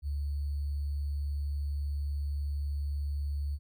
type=tone with sample-and-hold; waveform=sine; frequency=71.8 Hz; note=D2; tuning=39 cents flat; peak=-30 dBFS; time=0.02-3.59 s; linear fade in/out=50 ms; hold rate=4410 Hz; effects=none